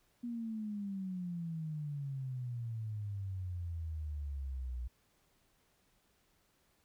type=exponential sweep; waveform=sine; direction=down; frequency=241.9 to 59.4 Hz; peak=-37 dBFS; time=0.23-4.88 s; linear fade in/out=10 ms; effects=pink hiss -73 dBFS RMS until 6.84 s